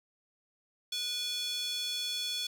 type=tone with high-pass filter; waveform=square; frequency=487.9 Hz; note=B4; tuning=21 cents flat; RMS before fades=-35 dBFS; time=0.92-2.47 s; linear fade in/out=5 ms; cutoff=3700 Hz; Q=5.5; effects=none